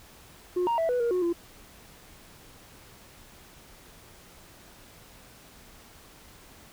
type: tone with pitch steps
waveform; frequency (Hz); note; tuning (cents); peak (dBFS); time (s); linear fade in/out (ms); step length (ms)
sine; 359.1 / 934 / 657 / 493.4 / 471.3 / 363.5 / 342.3; F4 / A#5 / E5 / B4 / A#4 / F#4 / F4; +48 / +3 / -6 / -2 / +19 / -31 / -35; -21; 0.56-1.33; 10; 110
effects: tanh soft clip ceiling -22 dBFS + pink hiss -52 dBFS RMS until 6.72 s